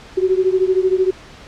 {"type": "beating tone pair", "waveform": "sine", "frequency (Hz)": [370, 383], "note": ["F#4", "G4"], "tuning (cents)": [0, -40], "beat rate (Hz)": 13, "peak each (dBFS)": [-15, -17], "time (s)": [0.17, 1.11], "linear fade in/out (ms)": 10, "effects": ["pink hiss -40 dBFS RMS until 1.47 s", "low-pass 5000 Hz 12 dB/octave"]}